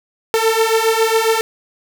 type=beating tone pair; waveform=sawtooth; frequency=444.1 / 451.4 Hz; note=A4 / A4; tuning=+16 / +44 cents; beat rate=7.3 Hz; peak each=-12 dBFS; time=0.34-1.41 s; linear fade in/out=0 ms; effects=none